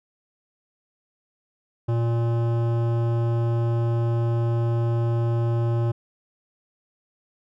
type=tone with hard clipping; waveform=sine; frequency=116.8 Hz; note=A#2; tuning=4 cents sharp; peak=-22 dBFS; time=1.88-5.92 s; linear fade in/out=10 ms; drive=15 dB; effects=none